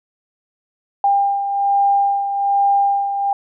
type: beating tone pair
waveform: sine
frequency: 799 / 800.2 Hz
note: G5 / G5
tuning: +33 / +35 cents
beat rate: 1.2 Hz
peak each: -14 / -22 dBFS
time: 1.04-3.33 s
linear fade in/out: 2 ms
effects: none